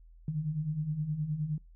sine beating tone pair, 145.7 / 155.3 Hz, D3 / D#3, -13 / -3 cents, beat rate 9.6 Hz, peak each -37 / -31 dBFS, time 0.28-1.58 s, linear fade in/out 2 ms, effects noise-tail reverb RT60 0.2 s tail -26 dB re dry + added 41 Hz sine -52 dBFS peak until 1.75 s

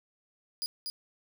40% pulse tone with echo, 4899 Hz, D#8, 28 cents flat, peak -30 dBFS, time 0.62-0.66 s, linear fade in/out 0 ms, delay 240 ms, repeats 1, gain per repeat -3 dB, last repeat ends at 0.9 s, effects none

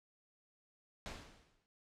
pink noise with exponential decay, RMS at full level -43 dBFS, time 1.06-1.66 s, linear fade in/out 0 ms, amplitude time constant 130 ms, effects low-pass 6000 Hz 12 dB/octave

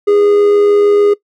triangle tone with amplitude modulation, 410.8 Hz, G#4, 19 cents flat, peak -3 dBFS, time 0.07-1.14 s, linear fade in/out 10 ms, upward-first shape sine, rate 86.8 Hz, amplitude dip 35%, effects noise-tail reverb RT60 0.1 s tail -20 dB re dry

